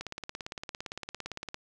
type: click train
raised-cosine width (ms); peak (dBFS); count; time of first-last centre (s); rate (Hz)
0.2; -20; 28; 0.01-1.544; 17.6
effects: none